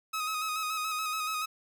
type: tone with vibrato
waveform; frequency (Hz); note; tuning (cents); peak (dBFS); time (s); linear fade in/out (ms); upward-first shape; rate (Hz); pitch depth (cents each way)
sawtooth; 1265; D#6; +28; -27; 0.13-1.46; 10; square; 7; 29
effects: none